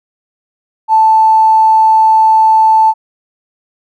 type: tone with tanh clipping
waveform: triangle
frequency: 880 Hz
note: A5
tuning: in tune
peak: -4 dBFS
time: 0.88-2.94 s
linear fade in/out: 50 ms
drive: 3 dB
effects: none